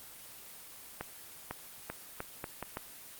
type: accelerating click train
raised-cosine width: 0.5 ms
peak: -21 dBFS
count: 7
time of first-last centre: 1.01-2.771 s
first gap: 500 ms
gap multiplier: 0.78
effects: white hiss -50 dBFS RMS until 3.19 s + Opus 24 kbps